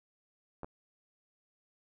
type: clicks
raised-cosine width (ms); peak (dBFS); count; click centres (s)
1; -28; 2; 0.633 / 0.645
effects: none